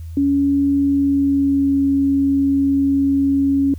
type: tone with pitch glide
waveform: sine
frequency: 280 to 276.3 Hz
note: C#4 to C#4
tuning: +18 to -6 cents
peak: -13 dBFS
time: 0.17-3.74 s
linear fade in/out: 2 ms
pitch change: -24 cents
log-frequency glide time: 0.79-1.85 s
effects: added 82 Hz sine -28 dBFS peak until 3.78 s + white hiss -55 dBFS RMS until 3.78 s